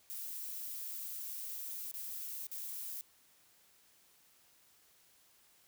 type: noise with dropouts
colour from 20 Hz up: violet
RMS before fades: -43 dBFS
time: 0.1-3.01 s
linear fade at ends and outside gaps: 0 ms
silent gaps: 1.913-1.94 / 2.468-2.515 s
effects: white hiss -67 dBFS RMS until 5.67 s